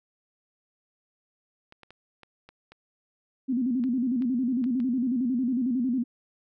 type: clicks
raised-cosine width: 0.3 ms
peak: -32 dBFS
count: 10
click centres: 1.724 / 1.833 / 1.906 / 2.233 / 2.49 / 2.72 / 3.839 / 4.222 / 4.641 / 4.802 s
type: tone with vibrato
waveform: sine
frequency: 249.4 Hz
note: B3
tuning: 17 cents sharp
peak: -23 dBFS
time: 3.48-6.04 s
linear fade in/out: 20 ms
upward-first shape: square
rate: 11 Hz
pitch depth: 100 cents each way
effects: none